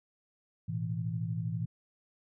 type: chord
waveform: sine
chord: A suspended second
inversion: none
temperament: equal with one note detuned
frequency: 110.83 / 123.47 / 164.81 Hz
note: A2 / B2 / E3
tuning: +13 / 0 / 0 cents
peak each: -35 / -38 / -35 dBFS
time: 0.68-1.66 s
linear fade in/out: 10 ms
effects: none